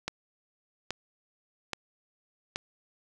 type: click train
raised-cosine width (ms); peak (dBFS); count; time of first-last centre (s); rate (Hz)
0.2; -14; 4; 0.08-2.559; 1.21
effects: none